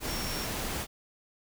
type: tone in noise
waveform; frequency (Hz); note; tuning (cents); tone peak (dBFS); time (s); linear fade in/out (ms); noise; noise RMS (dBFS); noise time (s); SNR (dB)
sine; 5510; F8; -24; -39; 0.05-0.48; 50; pink; -34; 0-0.87; -8
effects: none